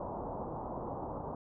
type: low-pass noise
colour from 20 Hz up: white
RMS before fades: -40 dBFS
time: 0-1.35 s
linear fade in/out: 2 ms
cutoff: 1000 Hz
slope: 48 dB/octave
effects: none